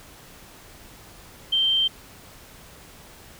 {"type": "tone", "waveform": "sine", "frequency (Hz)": 3136, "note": "G7", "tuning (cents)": 0, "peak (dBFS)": -18, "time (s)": [1.52, 1.88], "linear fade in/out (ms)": 10, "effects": ["pink hiss -47 dBFS RMS until 3.39 s"]}